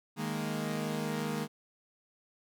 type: chord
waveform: sawtooth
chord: D# suspended fourth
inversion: none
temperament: equal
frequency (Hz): 155.56 / 207.7 / 233.1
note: D#3 / G#3 / A#3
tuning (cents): 0 / 0 / 0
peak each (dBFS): -33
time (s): 0.16-1.48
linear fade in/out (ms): 50
effects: none